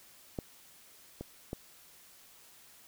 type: clicks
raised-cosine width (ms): 2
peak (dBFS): -21 / -26 / -23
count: 3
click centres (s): 0.388 / 1.21 / 1.531
effects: white hiss -58 dBFS RMS until 2.87 s